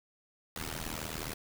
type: noise with amplitude modulation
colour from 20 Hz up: pink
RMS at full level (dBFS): -35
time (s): 0.56-1.34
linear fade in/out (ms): 2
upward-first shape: sine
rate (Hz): 79.4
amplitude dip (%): 95
effects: none